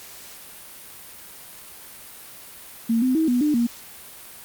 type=tone with pitch steps; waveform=sine; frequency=228.7 / 256.5 / 319.3 / 245.5 / 299.5 / 236.2 Hz; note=A#3 / C4 / D#4 / B3 / D4 / A#3; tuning=-33 / -34 / +45 / -10 / +34 / +23 cents; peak=-17 dBFS; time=2.89-3.67 s; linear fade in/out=10 ms; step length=130 ms; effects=white hiss -42 dBFS RMS until 4.44 s + Opus 48 kbps